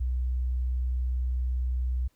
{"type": "tone", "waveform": "sine", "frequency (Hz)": 62.5, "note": "B1", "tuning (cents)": 21, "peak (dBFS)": -25, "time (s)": [0, 2.08], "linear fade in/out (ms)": 10, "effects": ["pink hiss -70 dBFS RMS until 2.15 s"]}